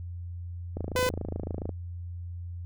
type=click train; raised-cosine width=2 ms; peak=-20 dBFS; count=26; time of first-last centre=0.77-1.693 s; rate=27.1 Hz
type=tone; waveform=sawtooth; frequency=504 Hz; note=B4; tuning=35 cents sharp; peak=-20 dBFS; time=0.96-1.09 s; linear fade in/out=0 ms
effects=added 87 Hz sine -35 dBFS peak until 2.65 s